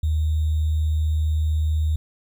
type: tone with sample-and-hold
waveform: sine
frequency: 77.78 Hz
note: D#2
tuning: in tune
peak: -18 dBFS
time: 0.03-1.96 s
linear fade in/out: 5 ms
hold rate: 3675 Hz
effects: none